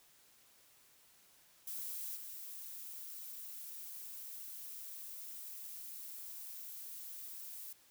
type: noise with level steps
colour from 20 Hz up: violet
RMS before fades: -43 / -48 dBFS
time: 1.67-7.73 s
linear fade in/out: 5 ms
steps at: 2.15 s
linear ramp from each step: 20 ms
effects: white hiss -66 dBFS RMS until 7.9 s